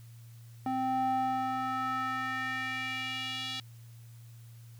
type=tone with band-pass filter sweep; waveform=square; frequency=260.2 Hz; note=C4; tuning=9 cents flat; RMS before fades=-33 dBFS; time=0.66-3.6 s; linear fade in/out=2 ms; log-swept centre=600 to 3600 Hz; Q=2.9; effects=added 116 Hz sine -48 dBFS peak until 4.79 s + white hiss -63 dBFS RMS until 4.79 s